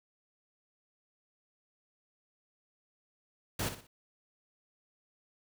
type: noise with echo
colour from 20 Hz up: pink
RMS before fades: -34 dBFS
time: 3.59-3.69 s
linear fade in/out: 5 ms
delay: 60 ms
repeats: 3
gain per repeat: -9 dB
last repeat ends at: 3.87 s
effects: none